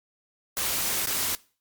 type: noise with dropouts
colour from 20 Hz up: white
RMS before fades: -27 dBFS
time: 0.57-1.35 s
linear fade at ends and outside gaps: 0 ms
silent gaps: 1.056-1.071 s
effects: noise-tail reverb RT60 0.4 s tail -22 dB re dry + MP3 96 kbps